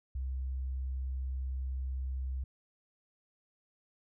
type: tone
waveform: sine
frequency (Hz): 65.41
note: C2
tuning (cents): 0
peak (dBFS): -32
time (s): 0.15-2.44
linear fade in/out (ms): 5
effects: tanh soft clip ceiling -29 dBFS